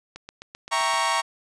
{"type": "click train", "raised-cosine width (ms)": 0.2, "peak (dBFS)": -21, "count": 7, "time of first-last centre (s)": [0.16, 0.939], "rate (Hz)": 7.7}
{"type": "chord", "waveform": "sawtooth", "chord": "E diminished seventh", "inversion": "none", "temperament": "equal", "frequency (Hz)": [659.3, 784, 932.3, 1108.7], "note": ["E5", "G5", "Bb5", "Db6"], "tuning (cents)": [0, 0, 0, 0], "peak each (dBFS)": [-27, -27, -21, -21], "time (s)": [0.71, 1.22], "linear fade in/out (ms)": 20}
{"effects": ["resampled to 22050 Hz"]}